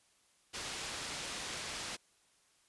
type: low-pass noise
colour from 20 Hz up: white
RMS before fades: -42 dBFS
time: 0.53-1.97 s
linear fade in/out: 20 ms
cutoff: 6000 Hz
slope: 12 dB/octave
effects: white hiss -70 dBFS RMS until 2.68 s + resampled to 24000 Hz